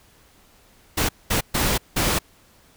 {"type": "noise bursts at uneven times", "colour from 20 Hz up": "pink", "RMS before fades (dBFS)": -21, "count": 4, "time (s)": [[0.97, 1.09], [1.3, 1.41], [1.54, 1.78], [1.96, 2.19]], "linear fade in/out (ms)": 10, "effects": ["pink hiss -55 dBFS RMS until 2.76 s"]}